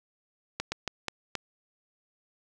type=slowing click train; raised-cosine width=0.2 ms; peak=-13 dBFS; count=5; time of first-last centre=0.6-1.353 s; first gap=120 ms; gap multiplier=1.31; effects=none